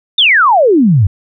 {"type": "exponential sweep", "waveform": "sine", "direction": "down", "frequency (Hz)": [3736, 88.4], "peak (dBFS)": -5, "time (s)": [0.18, 1.07], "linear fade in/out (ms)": 5, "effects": []}